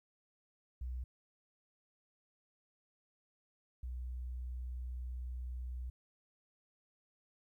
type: tone pair in turn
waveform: sine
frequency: 62.3 / 61.98 Hz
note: B1 / B1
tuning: +16 / +7 cents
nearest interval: unison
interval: 9 cents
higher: first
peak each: -38 / -39 dBFS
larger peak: first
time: 0.81-1.04 / 3.83-5.9 s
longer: second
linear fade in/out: 5 ms
effects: 13-bit